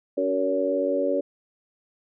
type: harmonic tone with a mistuned harmonic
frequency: 94.1 Hz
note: F#2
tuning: 30 cents sharp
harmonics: 3 / 4 / 5 / 6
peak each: -28 / -29 / -28 / -24 dBFS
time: 0.17-1.21 s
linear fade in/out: 10 ms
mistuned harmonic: 5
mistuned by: -16 cents
effects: none